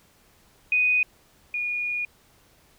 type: tone pair in turn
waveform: sine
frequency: 2489 / 2442 Hz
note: D#7 / D#7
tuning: 0 / -33 cents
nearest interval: unison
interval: 33 cents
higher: first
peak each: -18 / -25 dBFS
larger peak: first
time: 0.72-1.03 / 1.54-2.05 s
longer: second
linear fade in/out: 2 ms
effects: pink hiss -59 dBFS RMS until 2.78 s